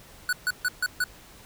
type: tone bursts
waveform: square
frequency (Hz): 1478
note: F#6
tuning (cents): -2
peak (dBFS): -23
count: 5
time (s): 0.29-1.04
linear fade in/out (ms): 2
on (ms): 38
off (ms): 140
effects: pink hiss -50 dBFS RMS until 1.45 s